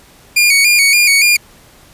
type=tone with vibrato; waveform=sawtooth; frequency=2321 Hz; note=D7; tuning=21 cents flat; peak=-4 dBFS; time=0.36-1.37 s; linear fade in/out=10 ms; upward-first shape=square; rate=3.5 Hz; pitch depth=67 cents each way; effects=pink hiss -44 dBFS RMS until 1.93 s + resampled to 32000 Hz